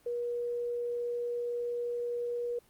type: tone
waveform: sine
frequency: 479.6 Hz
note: A#4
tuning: 49 cents sharp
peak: -31 dBFS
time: 0.06-2.59 s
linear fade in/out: 5 ms
effects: pink hiss -64 dBFS RMS until 2.69 s + Opus 24 kbps